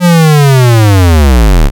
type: linear sweep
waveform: square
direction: down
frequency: 180 to 30.87 Hz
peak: -3 dBFS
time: 0-1.71 s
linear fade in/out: 50 ms
effects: none